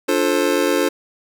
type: chord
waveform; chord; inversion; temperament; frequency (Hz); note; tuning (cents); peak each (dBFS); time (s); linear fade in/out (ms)
square; D minor seventh; none; just; 293.7 / 352.4 / 440.5 / 528.6; D4 / F4 / A4 / C5; 0 / +16 / +2 / +18; -22; 0.08-0.89; 10
effects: none